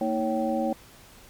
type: tone cluster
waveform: sine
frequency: 229.7 / 316.7 / 553 / 771 Hz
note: A#3 / D#4 / C#5 / G5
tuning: -25 / +31 / -4 / -29 cents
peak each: -28 / -30 / -28 / -30 dBFS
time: 0.01-0.73 s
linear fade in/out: 2 ms
effects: pink hiss -51 dBFS RMS until 1.29 s + MP3 96 kbps